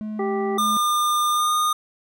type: tone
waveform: triangle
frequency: 214.2 Hz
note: A3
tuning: 46 cents flat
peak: -25 dBFS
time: 0.01-0.77 s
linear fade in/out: 0 ms
type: harmonic tone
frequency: 392 Hz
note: G4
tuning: in tune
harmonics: 1 / 2 / 3 / 5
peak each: -23 / -29 / -33 / -37 dBFS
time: 0.19-0.58 s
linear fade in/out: 5 ms
type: tone with pitch glide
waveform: square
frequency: 1205 to 1225.4 Hz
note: D6 to D#6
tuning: +44 to -27 cents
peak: -19 dBFS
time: 0.58-1.73 s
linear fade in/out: 5 ms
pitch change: +29 cents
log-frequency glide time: 1.3-1.54 s
effects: none